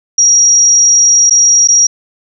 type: tone with dropouts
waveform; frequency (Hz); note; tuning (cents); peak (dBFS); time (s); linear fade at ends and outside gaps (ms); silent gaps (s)
sine; 5690; F8; +31; -4; 0.18-1.87; 5; 1.298-1.307 / 1.675-1.685
effects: none